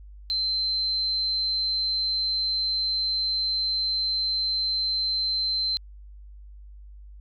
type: tone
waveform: sine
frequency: 4100 Hz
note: C8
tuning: 36 cents flat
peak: -23 dBFS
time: 0.3-5.77 s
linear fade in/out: 0 ms
effects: added 50 Hz sine -42 dBFS peak until 7.2 s